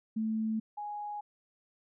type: tone pair in turn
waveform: sine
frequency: 220 / 830.6 Hz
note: A3 / G#5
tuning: 0 / 0 cents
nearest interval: octave + major seventh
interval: 2300 cents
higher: second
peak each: -29 / -36 dBFS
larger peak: first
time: 0.16-0.6 / 0.77-1.21 s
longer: neither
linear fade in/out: 10 ms
effects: none